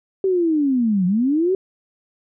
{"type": "linear two-way sweep", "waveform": "sine", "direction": "down then up", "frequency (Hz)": [389.9, 174.61, 389.9], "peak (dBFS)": -15, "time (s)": [0.24, 1.55], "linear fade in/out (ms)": 2, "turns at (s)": 1.06, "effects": []}